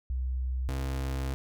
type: tone pair in turn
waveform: sine / 35% pulse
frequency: 63.7 / 66.53 Hz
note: C2 / C2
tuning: -46 / +29 cents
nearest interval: minor second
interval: 75 cents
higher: second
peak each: -28 dBFS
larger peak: neither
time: 0.1-0.69 / 0.69-1.34 s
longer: second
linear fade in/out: 0 ms
effects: none